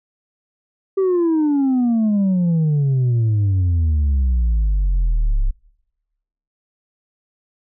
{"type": "exponential sweep", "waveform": "sine", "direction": "down", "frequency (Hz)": [392, 32.42], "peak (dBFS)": -11, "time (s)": [0.97, 5.51], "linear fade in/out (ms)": 10, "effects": ["noise-tail reverb RT60 1.0 s tail -26 dB re dry", "tanh soft clip ceiling -13 dBFS"]}